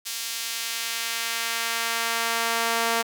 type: tone with high-pass filter sweep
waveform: sawtooth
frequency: 230 Hz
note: A#3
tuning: 23 cents flat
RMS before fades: -27 dBFS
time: 0.05-3.03 s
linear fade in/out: 20 ms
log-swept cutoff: 4200 to 690 Hz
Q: 0.73
effects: none